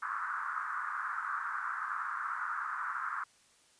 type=band-pass noise; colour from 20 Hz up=white; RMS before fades=-37 dBFS; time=0.02-3.24 s; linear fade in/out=5 ms; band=1100 to 1500 Hz; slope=48 dB/octave; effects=white hiss -65 dBFS RMS until 3.79 s + resampled to 22050 Hz